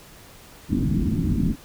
white low-pass noise, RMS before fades -22 dBFS, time 0.68-1.56 s, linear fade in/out 50 ms, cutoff 300 Hz, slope 48 dB/octave, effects pink hiss -47 dBFS RMS until 1.64 s

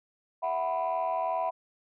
sine chord, E suspended second, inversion none, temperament just, 659.3 / 741.7 / 988.9 Hz, E5 / F#5 / B5, 0 / +4 / +2 cents, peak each -30 dBFS, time 0.42-1.51 s, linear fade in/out 20 ms, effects tanh soft clip ceiling -22 dBFS

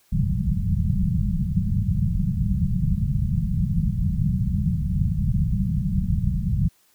white low-pass noise, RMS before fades -22 dBFS, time 0.12-6.69 s, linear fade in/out 10 ms, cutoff 200 Hz, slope 96 dB/octave, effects white hiss -61 dBFS RMS until 6.94 s

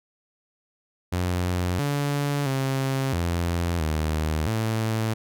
sawtooth tone with pitch steps, 89.6 / 143.3 / 134.4 / 85.8 / 77.9 / 111.1 Hz, F2 / D3 / C3 / F2 / D#2 / A2, +45 / -42 / +47 / -30 / +3 / +17 cents, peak -19 dBFS, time 1.12-5.14 s, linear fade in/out 10 ms, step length 670 ms, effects none

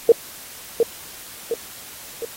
sine tone with echo, 462.7 Hz, A#4, 13 cents flat, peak -6 dBFS, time 0.09-0.12 s, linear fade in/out 2 ms, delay 710 ms, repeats 3, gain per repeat -6 dB, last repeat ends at 2.25 s, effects white hiss -39 dBFS RMS until 2.36 s + AAC 48 kbps

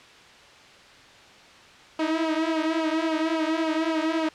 sawtooth tone with flanger, 320 Hz, D#4, 49 cents sharp, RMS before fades -25 dBFS, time 1.99-4.29 s, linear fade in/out 5 ms, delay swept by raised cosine 0.5 to 4.5 ms, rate 3.6 Hz, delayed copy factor -0.8, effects white hiss -49 dBFS RMS until 4.34 s + low-pass 4000 Hz 12 dB/octave

